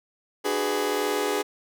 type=chord; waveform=sawtooth; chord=G# half-diminished seventh; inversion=second; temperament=just; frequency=299 / 373.8 / 415.3 / 498.4 Hz; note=D4 / F#4 / G#4 / B4; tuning=+31 / +18 / 0 / +16 cents; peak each=-28 / -28 / -22 / -27 dBFS; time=0.44-1.43 s; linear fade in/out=20 ms; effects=none